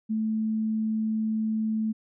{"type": "tone", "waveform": "sine", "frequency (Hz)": 218.9, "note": "A3", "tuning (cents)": -9, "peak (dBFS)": -24, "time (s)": [0.09, 1.93], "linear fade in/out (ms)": 20, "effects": []}